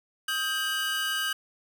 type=tone cluster; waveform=45% pulse; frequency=1261 / 1586 / 2945 Hz; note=D#6 / G6 / F#7; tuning=+23 / +20 / -9 cents; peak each=-36 / -30 / -30 dBFS; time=0.28-1.33 s; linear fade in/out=5 ms; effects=none